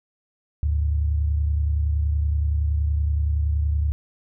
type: tone pair together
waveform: sine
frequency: 74 / 104.65 Hz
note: D2 / G#2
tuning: +14 / +14 cents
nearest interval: tritone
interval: 600 cents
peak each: -19 / -29 dBFS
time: 0.63-3.92 s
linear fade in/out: 0 ms
effects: none